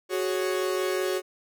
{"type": "chord", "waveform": "45% pulse", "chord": "F# suspended second", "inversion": "none", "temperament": "equal", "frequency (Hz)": [370, 415.3, 554.4], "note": ["F#4", "G#4", "C#5"], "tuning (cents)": [0, 0, 0], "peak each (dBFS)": [-27, -32, -32], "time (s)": [0.09, 1.22], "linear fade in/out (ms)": 50, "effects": []}